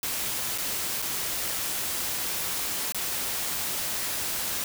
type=noise with dropouts; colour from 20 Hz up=white; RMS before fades=-30 dBFS; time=0.03-4.64 s; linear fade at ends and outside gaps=1 ms; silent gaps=0.578-0.583 / 1.019-1.024 / 2.922-2.946 s; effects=none